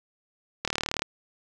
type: click train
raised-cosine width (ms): 0.2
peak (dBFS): -9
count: 15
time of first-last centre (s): 0.65-1.02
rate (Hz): 37.8
effects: none